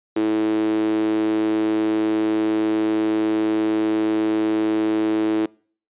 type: tone with high-pass filter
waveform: sawtooth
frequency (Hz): 108.3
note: A2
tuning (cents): -27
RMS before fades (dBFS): -20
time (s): 0.16-5.46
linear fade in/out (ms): 5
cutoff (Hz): 340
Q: 8.6
effects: noise-tail reverb RT60 0.5 s tail -25 dB re dry + resampled to 8000 Hz